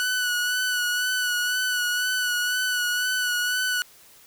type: tone with vibrato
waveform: sawtooth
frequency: 1480 Hz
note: F#6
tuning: in tune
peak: -19 dBFS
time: 0-3.82 s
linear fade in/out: 0 ms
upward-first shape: sine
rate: 2 Hz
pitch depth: 29 cents each way
effects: white hiss -52 dBFS RMS until 4.26 s